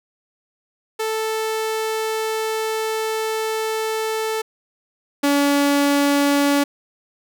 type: tone pair in turn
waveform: sawtooth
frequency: 440 / 284.5 Hz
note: A4 / C#4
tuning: 0 / +45 cents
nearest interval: minor sixth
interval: 755 cents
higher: first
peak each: -17 / -11 dBFS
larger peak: second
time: 0.99-4.42 / 5.23-6.64 s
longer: first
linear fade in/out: 10 ms
effects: none